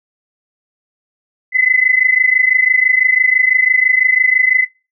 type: tone pair together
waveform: sine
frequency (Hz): 2014 / 2040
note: B6 / C7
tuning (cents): +33 / -44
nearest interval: unison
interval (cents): 23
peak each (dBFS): -12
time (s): 1.52-4.67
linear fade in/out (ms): 50
effects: noise-tail reverb RT60 0.3 s tail -24 dB re dry